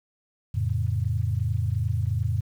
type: chord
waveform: sine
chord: F augmented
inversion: none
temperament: equal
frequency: 87.31 / 110 / 138.59 Hz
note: F2 / A2 / C#3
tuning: 0 / 0 / 0 cents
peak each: -27 / -25 / -31 dBFS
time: 0.54-2.41 s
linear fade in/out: 10 ms
effects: 9-bit